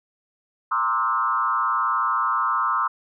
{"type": "tone with frequency modulation", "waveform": "sine", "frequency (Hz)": 1174.7, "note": "D6", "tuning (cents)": 0, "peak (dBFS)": -19, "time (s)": [0.71, 2.88], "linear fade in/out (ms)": 10, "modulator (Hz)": 119, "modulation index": 1.6, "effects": []}